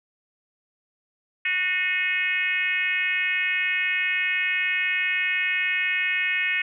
sine tone with frequency modulation, 2177 Hz, C#7, 32 cents flat, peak -21 dBFS, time 1.45-6.62 s, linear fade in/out 5 ms, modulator 352 Hz, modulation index 1.4, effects none

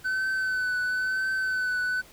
triangle tone with vibrato, 1514 Hz, F#6, 39 cents sharp, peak -23 dBFS, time 0.04-2.02 s, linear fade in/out 20 ms, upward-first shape triangle, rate 0.99 Hz, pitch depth 32 cents each way, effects pink hiss -52 dBFS RMS until 2.12 s

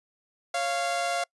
sawtooth tone pair together, 552 / 693.6 Hz, C#5 / F5, -7 / -12 cents, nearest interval major third, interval 395 cents, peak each -29 / -23 dBFS, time 0.54-1.24 s, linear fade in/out 5 ms, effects noise-tail reverb RT60 0.1 s tail -26 dB re dry + resampled to 24000 Hz

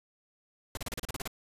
pink noise bursts, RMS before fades -36 dBFS, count 10, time 0.75-1.276 s, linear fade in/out 2 ms, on 22 ms, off 34 ms, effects resampled to 32000 Hz

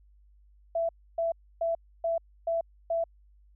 sine tone bursts, 666 Hz, E5, 18 cents sharp, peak -25 dBFS, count 6, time 0.75-3.04 s, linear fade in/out 5 ms, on 140 ms, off 290 ms, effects added 50 Hz sine -56 dBFS peak until 3.55 s

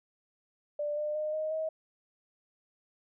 sine tone with pitch steps, 590 / 600.7 / 611.5 / 622.6 / 633.8 Hz, D5 / D5 / D#5 / D#5 / D#5, +8 / +39 / -30 / +1 / +32 cents, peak -30 dBFS, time 0.79-1.69 s, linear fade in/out 5 ms, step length 180 ms, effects none

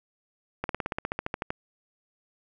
slowing click train, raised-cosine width 0.5 ms, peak -14 dBFS, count 14, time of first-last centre 0.64-1.505 s, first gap 52 ms, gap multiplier 1.04, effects none

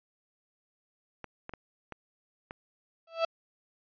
clicks, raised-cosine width 0.5 ms, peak -25 dBFS, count 5, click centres 1.243 / 1.494 / 1.537 / 1.923 / 2.509 s
35% pulse tone with exponential growth, 659.3 Hz, E5, in tune, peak -21 dBFS, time 3.07-3.25 s, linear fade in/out 5 ms, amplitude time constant 39 ms
effects resampled to 11025 Hz

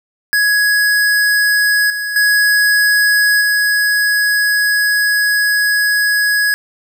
square tone with level steps, 1671 Hz, G#6, 10 cents sharp, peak -11 / -19 / -10 / -12 dBFS, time 0.33-6.54 s, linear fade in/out 0 ms, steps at 1.9 / 2.16 / 3.41 s, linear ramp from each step 2 ms, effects none

